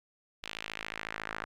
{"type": "tone with band-pass filter sweep", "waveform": "sawtooth", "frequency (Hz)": 54, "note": "A1", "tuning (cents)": -32, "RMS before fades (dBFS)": -41, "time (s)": [0.43, 1.45], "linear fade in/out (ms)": 5, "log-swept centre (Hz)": [3100, 1500], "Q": 1.8, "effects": []}